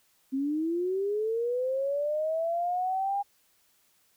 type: linear sweep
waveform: sine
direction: up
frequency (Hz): 261.6 to 811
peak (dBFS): -26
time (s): 0.32-3.23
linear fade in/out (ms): 20
effects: white hiss -67 dBFS RMS until 4.16 s